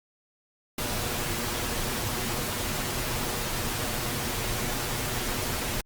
pink noise with comb filter, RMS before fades -30 dBFS, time 0.78-5.81 s, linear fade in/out 5 ms, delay 8.3 ms, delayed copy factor +0.5, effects Opus 48 kbps

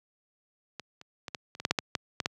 clicks, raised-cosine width 0.2 ms, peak -21 / -29 / -19 / -17 / -28 / -21 / -7 / -6 / -8 / -10 / -12 / -10 dBFS, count 12, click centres 0.797 / 1.014 / 1.282 / 1.348 / 1.551 / 1.6 / 1.651 / 1.71 / 1.788 / 1.952 / 2.202 / 2.259 s, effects high-pass 100 Hz 12 dB/octave

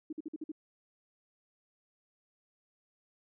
sine tone bursts, 311.1 Hz, D#4, in tune, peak -36 dBFS, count 6, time 0.1-0.518 s, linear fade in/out 5 ms, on 28 ms, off 50 ms, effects none

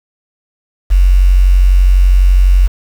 sine tone with quantisation, 46 Hz, F#1, 9 cents flat, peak -4 dBFS, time 0.9-2.68 s, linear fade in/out 20 ms, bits 5, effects none

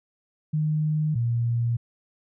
sine tone pair in turn, 153.6 / 117.94 Hz, D#3 / A#2, -22 / +21 cents, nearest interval perfect fourth, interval 457 cents, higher first, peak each -21 dBFS, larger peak neither, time 0.53-1.15 / 1.15-1.77 s, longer neither, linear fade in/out 10 ms, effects none

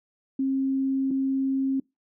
sine tone pair in turn, 268.2 / 268.2 Hz, C4 / C4, +43 / +43 cents, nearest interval unison, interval 0 cents, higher neither, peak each -22 dBFS, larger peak neither, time 0.39-1.11 / 1.11-1.8 s, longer first, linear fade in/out 5 ms, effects noise-tail reverb RT60 0.2 s tail -24 dB re dry

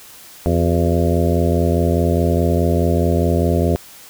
harmonic tone with a mistuned harmonic, 84.8 Hz, E2, 50 cents sharp, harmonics 1 / 2 / 3 / 4 / 5 / 6 / 7 / 8, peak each -17 / -20 / -22 / -23 / -24 / -25 / -25 / -26 dBFS, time 0.46-3.76 s, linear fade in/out 0 ms, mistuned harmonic 4, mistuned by +79 cents, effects white hiss -41 dBFS RMS until 4.09 s

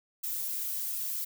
violet noise with flanger, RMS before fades -34 dBFS, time 0.23-1.25 s, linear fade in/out 10 ms, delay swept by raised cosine 1.5 to 4.4 ms, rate 1.4 Hz, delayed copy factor +0.75, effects none

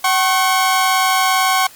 sawtooth tone pair together, 758.5 / 1089 Hz, F#5 / C#6, +43 / -31 cents, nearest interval tritone, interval 626 cents, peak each -12 dBFS, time 0.04-1.67 s, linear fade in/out 5 ms, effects white hiss -42 dBFS RMS until 1.75 s + Opus 48 kbps

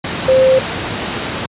sine tone in noise, 523.3 Hz, C5, in tune, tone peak -7 dBFS, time 0.28-0.59 s, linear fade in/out 5 ms, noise pink, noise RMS -20 dBFS, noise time 0.04-1.46 s, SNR +10 dB, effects high-pass 100 Hz 12 dB/octave + resampled to 8000 Hz

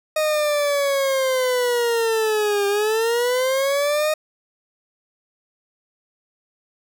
40% pulse linear two-way sweep, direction down then up, 622.3 to 400 to 622.3 Hz, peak -17 dBFS, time 0.16-4.14 s, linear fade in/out 5 ms, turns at 2.67 s, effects none

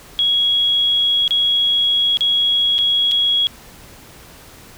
sine tone with dropouts, 3322 Hz, G#7, in tune, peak -13 dBFS, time 0.19-3.47 s, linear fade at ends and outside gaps 0 ms, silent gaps 1.278-1.308 / 2.171-2.208 / 2.782-2.788 / 3.113-3.118 s, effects pink hiss -42 dBFS RMS until 4.77 s

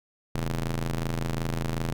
sawtooth ring-modulated tone, 82.9 Hz, E2, 10 cents sharp, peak -20 dBFS, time 0.35-1.93 s, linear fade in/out 0 ms, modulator 54.1 Hz, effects none

